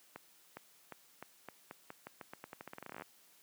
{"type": "accelerating click train", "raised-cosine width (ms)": 0.5, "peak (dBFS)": -30, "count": 26, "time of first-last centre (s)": [0.16, 3.021], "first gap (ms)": 410, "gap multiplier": 0.86, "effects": ["white hiss -65 dBFS RMS until 3.42 s", "high-pass 150 Hz 12 dB/octave"]}